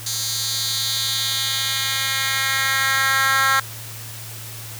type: tone with high-pass filter sweep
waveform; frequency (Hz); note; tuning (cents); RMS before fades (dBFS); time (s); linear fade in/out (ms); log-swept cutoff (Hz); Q
10% pulse; 268.7; C4; +46; -21; 0.06-3.6; 5; 5300 to 1400; 2
effects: added 112 Hz sine -36 dBFS peak until 4.79 s + white hiss -36 dBFS RMS until 4.79 s